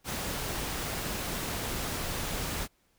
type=noise; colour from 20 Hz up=pink; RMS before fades=-34 dBFS; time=0.04-2.68 s; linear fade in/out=50 ms; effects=pink hiss -70 dBFS RMS until 2.98 s